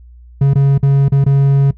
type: tone with dropouts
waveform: triangle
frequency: 138.59 Hz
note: C#3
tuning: in tune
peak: -5 dBFS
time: 0.41-1.71 s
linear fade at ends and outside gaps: 5 ms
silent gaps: 0.536-0.555 / 0.779-0.828 / 1.084-1.12 / 1.242-1.262 s
effects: noise-tail reverb RT60 0.1 s tail -19 dB re dry + added 60 Hz sine -36 dBFS peak until 1.77 s